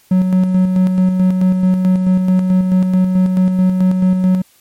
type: tone with tremolo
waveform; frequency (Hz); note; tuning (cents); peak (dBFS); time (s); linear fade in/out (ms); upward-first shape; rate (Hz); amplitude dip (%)
triangle; 185; F#3; 0; -6; 0.11-4.42; 5; square; 4.6; 40
effects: white hiss -51 dBFS RMS until 4.6 s + MP3 64 kbps